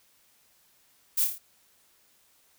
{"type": "noise with echo", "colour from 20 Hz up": "violet", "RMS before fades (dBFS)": -25, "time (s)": [1.17, 1.25], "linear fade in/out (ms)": 10, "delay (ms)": 27, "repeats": 5, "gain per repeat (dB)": -4, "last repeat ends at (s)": 1.385, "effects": ["white hiss -64 dBFS RMS until 2.58 s"]}